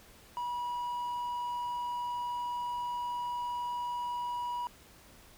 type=tone; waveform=triangle; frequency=970 Hz; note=B5; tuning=31 cents flat; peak=-31 dBFS; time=0.37-4.67 s; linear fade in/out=0 ms; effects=pink hiss -57 dBFS RMS until 5.37 s